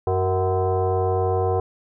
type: tone with frequency modulation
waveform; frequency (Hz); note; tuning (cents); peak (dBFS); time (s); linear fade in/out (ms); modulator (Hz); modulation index
sine; 186.1; F#3; +10; -18; 0.07-1.6; 2; 280; 2.3
effects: none